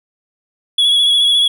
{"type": "tone with vibrato", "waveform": "triangle", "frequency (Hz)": 3370, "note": "G#7", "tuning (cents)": 25, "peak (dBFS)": -8, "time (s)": [0.78, 1.48], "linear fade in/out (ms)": 5, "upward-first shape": "sine", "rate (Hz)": 14, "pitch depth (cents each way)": 32, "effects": []}